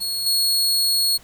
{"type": "tone with level steps", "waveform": "sawtooth", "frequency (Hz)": 4330, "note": "C#8", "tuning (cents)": -41, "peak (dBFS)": [-20, -14], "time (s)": [0, 1.18], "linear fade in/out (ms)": 20, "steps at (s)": 0.26, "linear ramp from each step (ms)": 5, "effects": ["pink hiss -49 dBFS RMS until 1.23 s"]}